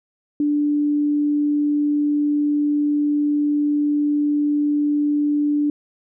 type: tone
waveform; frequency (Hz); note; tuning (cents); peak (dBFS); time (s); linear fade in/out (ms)
sine; 293.7; D4; 0; -16; 0.4-5.7; 2
effects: none